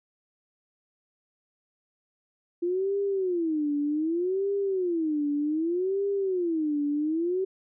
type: tone with vibrato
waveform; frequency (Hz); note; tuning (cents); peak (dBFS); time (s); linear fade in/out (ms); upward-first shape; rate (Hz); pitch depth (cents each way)
sine; 340.7; F4; -43; -24; 2.62-7.45; 10; sine; 0.65; 280
effects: none